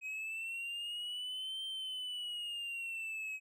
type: linear two-way sweep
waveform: triangle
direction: up then down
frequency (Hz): 2526 to 3136 to 2540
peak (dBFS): -37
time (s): 0.01-3.4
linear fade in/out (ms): 50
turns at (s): 1.64
effects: none